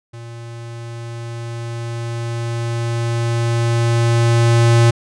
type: tone with level ramp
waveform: square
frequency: 117 Hz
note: A#2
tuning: 7 cents sharp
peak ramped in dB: -32 to -9 dBFS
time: 0.13-4.91 s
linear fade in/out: 10 ms
effects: resampled to 22050 Hz